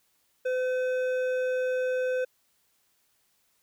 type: tone with hard clipping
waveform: sine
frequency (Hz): 509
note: C5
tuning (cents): -48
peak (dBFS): -27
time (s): 0.45-2.25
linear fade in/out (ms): 10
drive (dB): 9
effects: white hiss -70 dBFS RMS until 3.62 s